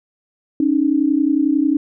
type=tone pair together; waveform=sine; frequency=276.2 / 307.3 Hz; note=C#4 / D#4; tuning=-6 / -21 cents; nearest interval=major second; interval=185 cents; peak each=-16 dBFS; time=0.6-1.77 s; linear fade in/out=2 ms; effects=none